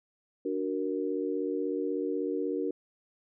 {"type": "chord", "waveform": "sine", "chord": "D augmented", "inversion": "none", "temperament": "equal", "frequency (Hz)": [293.7, 370, 466.2], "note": ["D4", "F#4", "A#4"], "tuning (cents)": [0, 0, 0], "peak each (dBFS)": -33, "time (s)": [0.45, 2.71], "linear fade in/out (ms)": 5, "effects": []}